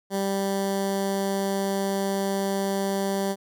15% pulse tone with notch filter, 196 Hz, G3, in tune, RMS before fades -26 dBFS, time 0.1-3.36 s, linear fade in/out 50 ms, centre 2400 Hz, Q 1.3, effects none

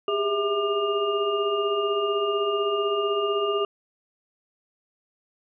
sine tone cluster, 391.4 / 407.2 / 654 / 1200 / 2820 Hz, G4 / G#4 / E5 / D6 / F7, -3 / -34 / -14 / +37 / +16 cents, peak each -33 / -24 / -32 / -28 / -33 dBFS, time 0.08-3.65 s, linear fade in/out 2 ms, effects none

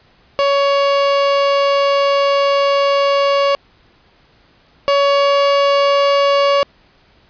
30% pulse tone pair in turn, 560 / 562.3 Hz, C#5 / C#5, +18 / +25 cents, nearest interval unison, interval 7 cents, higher second, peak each -9 / -8 dBFS, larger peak second, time 0.39-3.55 / 4.88-6.63 s, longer first, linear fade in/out 0 ms, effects pink hiss -52 dBFS RMS until 7.29 s + resampled to 11025 Hz

